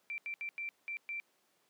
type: tone bursts at uneven times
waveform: sine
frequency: 2349 Hz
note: D7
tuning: in tune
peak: -37 dBFS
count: 6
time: 0.1-0.18 / 0.26-0.34 / 0.41-0.49 / 0.58-0.69 / 0.88-0.97 / 1.09-1.2 s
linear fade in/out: 0 ms
effects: pink hiss -73 dBFS RMS until 1.69 s + high-pass 300 Hz 12 dB/octave